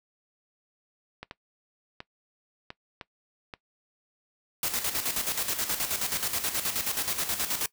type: clicks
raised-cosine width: 0.3 ms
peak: -22 dBFS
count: 6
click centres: 1.23 / 1.311 / 2.004 / 2.704 / 3.012 / 3.538 s
type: noise with tremolo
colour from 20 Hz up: white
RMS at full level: -28 dBFS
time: 4.63-7.66 s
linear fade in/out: 2 ms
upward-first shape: square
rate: 9.4 Hz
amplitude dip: 60%
effects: noise-tail reverb RT60 0.1 s tail -20 dB re dry